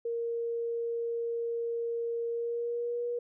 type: tone with pitch glide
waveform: sine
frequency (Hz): 466.2 to 479.6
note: A#4 to A#4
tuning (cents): 0 to +49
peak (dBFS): -30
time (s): 0.05-3.19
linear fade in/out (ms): 5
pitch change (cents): +49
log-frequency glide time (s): 2.29-3.06
effects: none